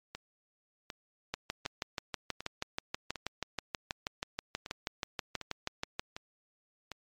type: two click trains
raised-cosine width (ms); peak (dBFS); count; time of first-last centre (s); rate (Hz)
0.2; -16 / -23; 30 / 10; 1.34-5.995 / 0.15-6.917; 6.23 / 1.33
effects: MP3 96 kbps